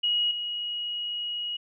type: tone with level steps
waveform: sine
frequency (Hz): 2898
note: F#7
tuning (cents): -37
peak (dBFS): -22 / -29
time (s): 0.03-1.57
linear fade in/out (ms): 10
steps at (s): 0.31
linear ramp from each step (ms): 2
effects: none